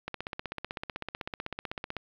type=click train; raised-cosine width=0.3 ms; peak=-18 dBFS; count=31; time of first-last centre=0.08-1.967 s; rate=15.9 Hz; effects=low-pass 4000 Hz 12 dB/octave + 9-bit